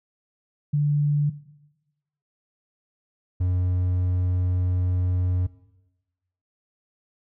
sine / triangle tone pair in turn, 146.4 / 90.56 Hz, D3 / F#2, -5 / -37 cents, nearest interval minor sixth, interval 832 cents, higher first, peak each -18 dBFS, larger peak neither, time 0.73-1.3 / 3.4-5.47 s, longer second, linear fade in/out 10 ms, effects noise-tail reverb RT60 1.0 s tail -17 dB re dry

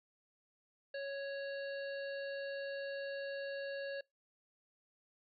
harmonic tone, 554.4 Hz, C#5, in tune, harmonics 1 / 3 / 5 / 7 / 8, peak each -40 / -46 / -54 / -58 / -55 dBFS, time 0.94-4.01 s, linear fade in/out 5 ms, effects noise-tail reverb RT60 0.2 s tail -25 dB re dry

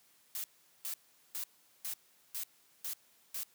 blue noise bursts, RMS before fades -39 dBFS, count 7, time 0.35-3.433 s, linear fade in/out 0 ms, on 89 ms, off 410 ms, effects white hiss -67 dBFS RMS until 3.54 s + high-pass 100 Hz 12 dB/octave

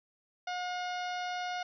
harmonic tone with a mistuned harmonic, 721 Hz, F#5, 45 cents flat, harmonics 1 / 2 / 3 / 4 / 5 / 6 / 7 / 8, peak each -35 / -41 / -45 / -47 / -49 / -51 / -52 / -53 dBFS, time 0.47-1.63 s, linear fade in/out 5 ms, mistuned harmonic 3, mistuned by -17 cents, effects none

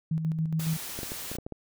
sine tone with tremolo, 160 Hz, D#3, 49 cents sharp, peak -24 dBFS, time 0.11-0.77 s, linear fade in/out 5 ms, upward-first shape square, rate 7.2 Hz, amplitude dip 45%
white noise, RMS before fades -38 dBFS, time 0.59-1.37 s, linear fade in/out 10 ms
clicks, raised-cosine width 2 ms, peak -23 dBFS, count 8, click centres 0.99 / 1.032 / 1.119 / 1.316 / 1.353 / 1.386 / 1.465 / 1.523 s
effects none

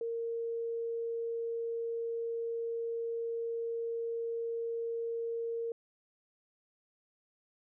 sine tone, 462.1 Hz, A#4, 15 cents flat, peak -33 dBFS, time 0.01-5.72 s, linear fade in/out 2 ms, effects none

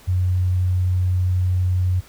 sine tone, 91.2 Hz, F#2, 24 cents flat, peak -16 dBFS, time 0.07-2.01 s, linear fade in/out 20 ms, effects pink hiss -48 dBFS RMS until 2.08 s

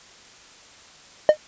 triangle tone with exponential decay, 610 Hz, D#5, 34 cents flat, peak -3 dBFS, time 1.29-1.37 s, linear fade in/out 1 ms, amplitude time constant 16 ms, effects white hiss -48 dBFS RMS until 1.47 s + resampled to 16000 Hz

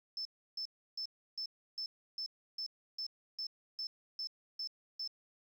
sine tone bursts, 5274 Hz, E8, in tune, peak -37 dBFS, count 13, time 0.17-5.076 s, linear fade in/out 2 ms, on 82 ms, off 320 ms, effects 11-bit

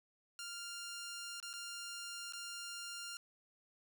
10% pulse tone with dropouts, 1396.9 Hz, F6, in tune, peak -36 dBFS, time 0.39-3.17 s, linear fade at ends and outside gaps 1 ms, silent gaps 1.401-1.427 / 1.531-1.537 / 2.324-2.334 s, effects none

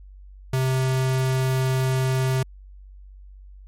square tone, 130.81 Hz, C3, in tune, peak -20 dBFS, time 0.53-2.43 s, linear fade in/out 5 ms, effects added 48 Hz sine -41 dBFS peak until 3.67 s + MP3 64 kbps

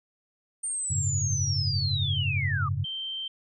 sine linear sweep, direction down, 8870 to 1136 Hz, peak -28 dBFS, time 0.63-2.69 s, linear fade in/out 10 ms
sine chord, F# suspended second, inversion none, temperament just, 92.5 / 104.06 / 138.75 Hz, F#2 / G#2 / C#3, 0 / +4 / +2 cents, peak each -30 dBFS, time 0.9-2.85 s, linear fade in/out 10 ms
sine tone, 3128 Hz, G7, 4 cents flat, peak -31 dBFS, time 2.84-3.28 s, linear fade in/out 5 ms
effects none

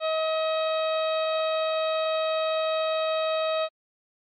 harmonic tone with a mistuned harmonic, 635 Hz, D#5, 35 cents sharp, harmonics 1 / 2 / 3 / 4 / 5 / 6 / 7, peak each -24 / -31 / -42 / -37 / -43 / -36 / -47 dBFS, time 0-3.69 s, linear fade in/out 50 ms, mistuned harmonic 7, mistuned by -28 cents, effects MP3 32 kbps

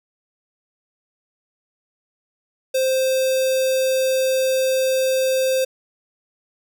square tone with notch filter, 523.3 Hz, C5, in tune, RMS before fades -19 dBFS, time 2.74-5.65 s, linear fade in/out 10 ms, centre 1300 Hz, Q 0.73, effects none

